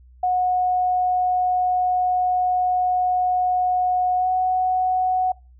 sine tone with pitch glide, 730 to 739.8 Hz, F#5 to F#5, -24 to 0 cents, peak -17 dBFS, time 0.23-5.32 s, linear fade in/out 5 ms, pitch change +24 cents, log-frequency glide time 4.17-4.28 s, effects noise-tail reverb RT60 0.3 s tail -25 dB re dry + added 62 Hz sine -46 dBFS peak until 5.59 s

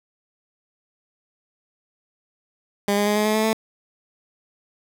15% pulse tone with pitch steps, 202.5 / 205.4 / 208.4 / 211.5 / 214.5 / 217.7 / 220.8 Hz, G#3 / G#3 / G#3 / G#3 / A3 / A3 / A3, -43 / -19 / +6 / +32 / -44 / -18 / +6 cents, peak -12 dBFS, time 2.88-3.531 s, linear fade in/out 2 ms, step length 93 ms, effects none

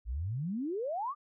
sine exponential sweep, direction up, 51.91 to 1234 Hz, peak -32 dBFS, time 0.05-1.15 s, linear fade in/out 50 ms, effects none

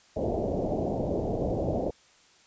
white low-pass noise, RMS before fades -29 dBFS, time 0.16-1.91 s, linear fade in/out 10 ms, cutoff 690 Hz, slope 48 dB/octave, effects white hiss -59 dBFS RMS until 2.46 s + resampled to 16000 Hz

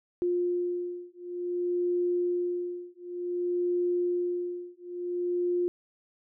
sine beating tone pair, 353.2 / 353.75 Hz, F4 / F4, +20 / +22 cents, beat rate 0.55 Hz, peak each -30 dBFS, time 0.22-5.68 s, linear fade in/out 0 ms, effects none

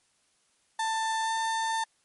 35% pulse tone with pitch glide, 889 to 896.2 Hz, A5 to A5, +18 to +32 cents, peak -25 dBFS, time 0.79-1.84 s, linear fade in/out 5 ms, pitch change +14 cents, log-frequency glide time 1.22-1.31 s, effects white hiss -69 dBFS RMS until 2.04 s + MP3 48 kbps

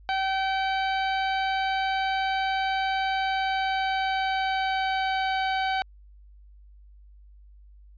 sawtooth tone with pitch glide, 769 to 763.7 Hz, G5 to G5, -33 to -45 cents, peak -20 dBFS, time 0.09-5.82 s, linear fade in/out 0 ms, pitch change -12 cents, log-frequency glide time 3.07-5.39 s, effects added 50 Hz sine -48 dBFS peak until 7.97 s + resampled to 11025 Hz

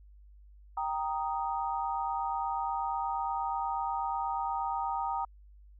sine chord, Eb major, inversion first, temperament equal, 784 / 932.3 / 1244.5 Hz, G5 / Bb5 / Eb6, 0 / 0 / 0 cents, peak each -34 / -33 / -37 dBFS, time 0.77-5.25 s, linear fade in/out 5 ms, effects added 50 Hz sine -52 dBFS peak until 5.79 s

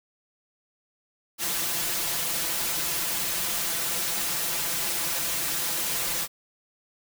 white noise with comb filter, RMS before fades -28 dBFS, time 1.38-6.28 s, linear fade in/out 50 ms, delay 5.9 ms, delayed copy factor +0.9, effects none

